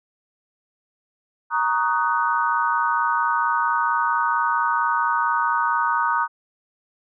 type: chord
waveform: sine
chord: D# minor seventh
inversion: second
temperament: just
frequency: 933.4 / 1120.1 / 1244.5 / 1493.4 Hz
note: A#5 / C#6 / D#6 / F#6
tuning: +2 / +18 / 0 / +16 cents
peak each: -22 / -27 / -23 / -25 dBFS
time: 1.5-6.28 s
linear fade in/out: 50 ms
effects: none